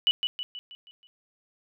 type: tone with echo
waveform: sine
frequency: 2960 Hz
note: F#7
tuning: in tune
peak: -18 dBFS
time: 0.07-0.11 s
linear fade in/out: 0 ms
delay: 160 ms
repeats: 6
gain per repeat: -6 dB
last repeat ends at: 1.07 s
effects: none